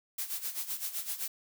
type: noise with tremolo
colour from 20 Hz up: blue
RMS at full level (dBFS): -34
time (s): 0.18-1.28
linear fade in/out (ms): 5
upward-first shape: sine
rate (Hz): 7.8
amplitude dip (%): 75
effects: none

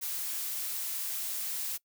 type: noise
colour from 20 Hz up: blue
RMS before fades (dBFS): -35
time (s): 0.01-1.78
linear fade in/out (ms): 20
effects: noise-tail reverb RT60 0.1 s tail -22 dB re dry

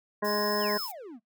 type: harmonic tone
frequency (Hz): 207.7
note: G#3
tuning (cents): 0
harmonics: 1 / 2 / 3 / 4 / 5 / 7 / 8 / 9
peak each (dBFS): -34 / -31 / -32 / -41 / -33 / -45 / -38 / -41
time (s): 0.22-0.78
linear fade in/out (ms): 10
type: tone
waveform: triangle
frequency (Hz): 5200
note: E8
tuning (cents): -24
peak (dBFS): -33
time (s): 0.24-0.89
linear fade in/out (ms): 50
type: noise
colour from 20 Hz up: violet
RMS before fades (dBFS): -40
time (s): 0.24-0.92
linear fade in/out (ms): 10
type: exponential sweep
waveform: triangle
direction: down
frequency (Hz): 3563 to 207.7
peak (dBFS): -38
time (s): 0.59-1.2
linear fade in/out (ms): 50
effects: noise-tail reverb RT60 0.1 s tail -18 dB re dry

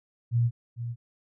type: tone with echo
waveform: sine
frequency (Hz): 118.4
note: A#2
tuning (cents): +27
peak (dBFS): -20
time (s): 0.31-0.51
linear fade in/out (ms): 50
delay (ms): 450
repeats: 1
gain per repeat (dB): -10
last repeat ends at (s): 0.96
effects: none

